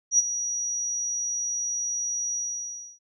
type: tone with ADSR envelope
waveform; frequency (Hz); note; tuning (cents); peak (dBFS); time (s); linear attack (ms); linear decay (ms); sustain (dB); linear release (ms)
sine; 5790; F#8; -38; -14; 0.11-2.99; 77; 24; -12; 640
effects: none